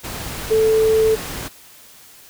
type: tone in noise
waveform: sine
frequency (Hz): 440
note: A4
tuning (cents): 0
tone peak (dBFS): -12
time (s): 0.5-1.16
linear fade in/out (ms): 20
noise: pink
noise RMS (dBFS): -29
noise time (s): 0.03-1.49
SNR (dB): +14
effects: white hiss -45 dBFS RMS until 2.29 s